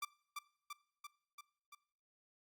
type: tone with echo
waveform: sawtooth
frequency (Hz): 1174.7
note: D6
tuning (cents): 0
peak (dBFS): -35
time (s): 0.02-0.05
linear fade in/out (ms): 5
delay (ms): 340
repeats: 5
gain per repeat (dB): -3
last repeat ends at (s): 1.75
effects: noise-tail reverb RT60 0.6 s tail -21 dB re dry + Opus 48 kbps